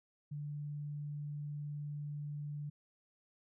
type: tone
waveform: sine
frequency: 146.83 Hz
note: D3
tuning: in tune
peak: -39 dBFS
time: 0.31-2.7 s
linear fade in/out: 10 ms
effects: none